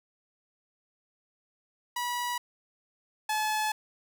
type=tone pair in turn; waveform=sawtooth; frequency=972 / 859.2 Hz; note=B5 / A5; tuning=-28 / -41 cents; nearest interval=major second; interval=213 cents; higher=first; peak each=-26 / -23 dBFS; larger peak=second; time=1.96-2.38 / 3.29-3.72 s; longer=second; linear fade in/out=5 ms; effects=none